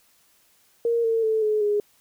sine tone with pitch steps, 466.5 / 453 / 439.8 / 427 / 414.6 Hz, A#4 / A#4 / A4 / G#4 / G#4, +1 / -50 / -1 / +48 / -3 cents, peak -19 dBFS, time 0.85-1.8 s, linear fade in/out 2 ms, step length 190 ms, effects white hiss -61 dBFS RMS until 2 s

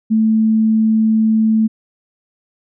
sine tone, 220 Hz, A3, in tune, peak -10 dBFS, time 0.1-1.68 s, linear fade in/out 20 ms, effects none

